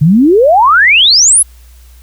sine exponential sweep, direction up, 140 to 11280 Hz, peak -3 dBFS, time 0.01-1.43 s, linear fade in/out 10 ms, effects added 60 Hz sine -35 dBFS peak until 2.02 s + white hiss -47 dBFS RMS until 2.02 s

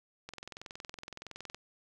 click train, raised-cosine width 0.2 ms, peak -26 dBFS, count 28, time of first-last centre 0.29-1.546 s, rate 21.5 Hz, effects 10-bit

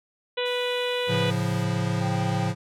harmonic tone, 492.6 Hz, B4, 5 cents flat, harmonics 1 / 2 / 3 / 4 / 5 / 6 / 7 / 8, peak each -26 / -35 / -37 / -37 / -35 / -34 / -35 / -38 dBFS, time 0.37-1.31 s, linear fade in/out 10 ms
violet noise, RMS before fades -40 dBFS, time 0.45-1.64 s, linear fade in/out 10 ms
square chord, A augmented, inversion none, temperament equal, 110 / 138.59 / 174.61 Hz, A2 / C#3 / E#3, 0 / 0 / 0 cents, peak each -28 / -30 / -28 dBFS, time 1.07-2.55 s, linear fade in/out 50 ms
triangle tone, 784 Hz, G5, in tune, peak -30 dBFS, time 2.01-2.49 s, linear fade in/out 10 ms
effects low-pass 8000 Hz 12 dB/octave

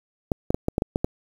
clicks, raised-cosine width 2 ms, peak -8 dBFS, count 8, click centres 0.318 / 0.505 / 0.545 / 0.684 / 0.781 / 0.821 / 0.959 / 1.045 s, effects 7-bit

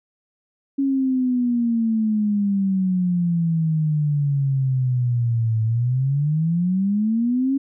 sine exponential two-way sweep, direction down then up, 277.2 to 110 to 277.2 Hz, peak -17 dBFS, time 0.78-7.58 s, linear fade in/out 10 ms, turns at 5.63 s, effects none

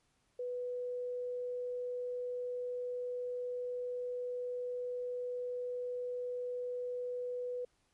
sine tone, 493.9 Hz, B4, in tune, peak -36 dBFS, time 0.39-7.65 s, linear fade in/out 5 ms, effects pink hiss -75 dBFS RMS until 7.93 s + resampled to 24000 Hz

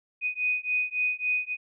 sine beating tone pair, 2489 / 2492.6 Hz, D#7 / D#7, 0 / +2 cents, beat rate 3.6 Hz, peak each -28 dBFS, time 0.21-1.57 s, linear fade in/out 50 ms, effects none

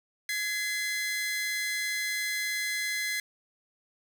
sawtooth tone pair together, 1682 / 2051 Hz, G#6 / C7, +22 / -35 cents, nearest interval minor third, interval 343 cents, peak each -31 / -27 dBFS, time 0.29-3.2 s, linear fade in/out 2 ms, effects 10-bit

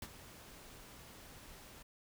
pink noise with ADSR envelope, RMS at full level -44 dBFS, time 0.02-1.83 s, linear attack 3 ms, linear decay 47 ms, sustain -11 dB, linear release 11 ms, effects none

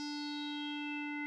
square tone with low-pass filter sweep, 293.7 Hz, D4, in tune, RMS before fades -40 dBFS, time 0-1.26 s, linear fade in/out 0 ms, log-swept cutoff 5300 to 2100 Hz, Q 6.8, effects none

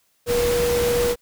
sine tone in noise, 480.8 Hz, B4, 46 cents flat, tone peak -18 dBFS, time 0.26-1.16 s, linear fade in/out 50 ms, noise pink, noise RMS -26 dBFS, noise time 0.26-1.16 s, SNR +5 dB, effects white hiss -65 dBFS RMS until 1.21 s

